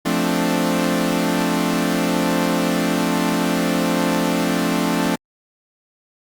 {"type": "chord", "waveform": "sawtooth", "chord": "D minor seventh", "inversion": "first", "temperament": "equal", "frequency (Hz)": [174.61, 220, 261.6, 293.7], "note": ["F3", "A3", "C4", "D4"], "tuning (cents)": [0, 0, 0, 0], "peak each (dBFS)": -19, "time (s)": [0.05, 5.16], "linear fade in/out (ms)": 10, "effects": ["Opus 48 kbps"]}